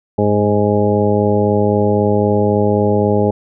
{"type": "harmonic tone with a mistuned harmonic", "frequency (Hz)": 103.83, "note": "G#2", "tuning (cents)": 0, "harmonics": [1, 2, 3, 4, 5, 6, 8], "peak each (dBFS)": [-18, -17, -22, -16, -19, -22, -22], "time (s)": [0.18, 3.31], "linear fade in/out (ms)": 5, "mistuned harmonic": 1, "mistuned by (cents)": -34, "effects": []}